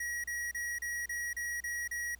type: tone bursts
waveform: square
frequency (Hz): 1909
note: A#6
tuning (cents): +41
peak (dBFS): -35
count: 8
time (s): 0-2.151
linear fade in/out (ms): 5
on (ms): 240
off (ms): 33
effects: added 60 Hz sine -56 dBFS peak until 2.19 s + pink hiss -66 dBFS RMS until 2.19 s